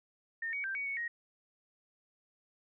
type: tone with pitch steps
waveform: sine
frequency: 1824 / 2251 / 1571 / 2249 / 2218 / 1878 Hz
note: A#6 / C#7 / G6 / C#7 / C#7 / A#6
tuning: -38 / +26 / +3 / +24 / 0 / +12 cents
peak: -34 dBFS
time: 0.42-1.08 s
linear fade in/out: 5 ms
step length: 110 ms
effects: none